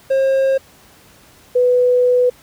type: tone pair in turn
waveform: triangle / sine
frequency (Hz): 536 / 495.9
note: C5 / B4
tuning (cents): +42 / +7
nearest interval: minor second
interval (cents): 135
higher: first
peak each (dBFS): -10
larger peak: neither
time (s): 0.1-0.58 / 1.55-2.3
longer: second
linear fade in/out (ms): 10
effects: pink hiss -47 dBFS RMS until 2.42 s + high-pass 60 Hz 12 dB/octave